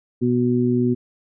harmonic tone, 122.8 Hz, B2, 9 cents flat, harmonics 1 / 2 / 3, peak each -23 / -18 / -22 dBFS, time 0.21-0.95 s, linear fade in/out 20 ms, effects none

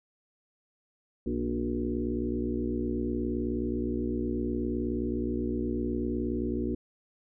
harmonic tone with a mistuned harmonic, 59.3 Hz, A#1, 30 cents sharp, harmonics 1 / 2 / 4 / 5 / 6 / 7 / 8, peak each -36 / -41 / -32 / -34 / -34 / -44 / -42 dBFS, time 1.26-6.75 s, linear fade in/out 5 ms, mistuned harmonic 6, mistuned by +41 cents, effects none

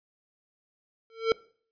square tone with exponential growth, 451 Hz, A4, 43 cents sharp, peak -18 dBFS, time 1.1-1.32 s, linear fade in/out 1 ms, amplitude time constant 46 ms, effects noise-tail reverb RT60 0.5 s tail -22 dB re dry + resampled to 11025 Hz

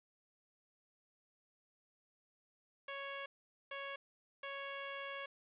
10% pulse tone bursts at uneven times, 554.4 Hz, C#5, in tune, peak -34 dBFS, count 3, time 2.88-3.26 / 3.71-3.96 / 4.43-5.26 s, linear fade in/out 5 ms, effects resampled to 8000 Hz + 12-bit

